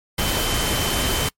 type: tone in noise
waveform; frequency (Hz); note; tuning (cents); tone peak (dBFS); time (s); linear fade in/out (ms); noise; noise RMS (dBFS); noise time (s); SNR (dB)
sine; 3076; G7; -33; -28; 0.18-1.29; 5; pink; -22; 0.18-1.29; -9
effects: noise-tail reverb RT60 0.1 s tail -26 dB re dry + MP3 64 kbps